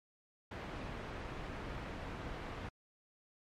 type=low-pass noise; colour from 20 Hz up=pink; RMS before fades=-44 dBFS; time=0.51-2.69 s; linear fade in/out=5 ms; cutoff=2200 Hz; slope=12 dB/octave; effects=MP3 64 kbps